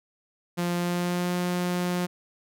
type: tone with pitch glide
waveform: sawtooth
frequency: 174.61 to 178.07 Hz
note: F3 to F3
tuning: 0 to +34 cents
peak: -21 dBFS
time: 0.57-2.07 s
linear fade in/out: 20 ms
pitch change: +34 cents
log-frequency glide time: 0.74-1.35 s
effects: none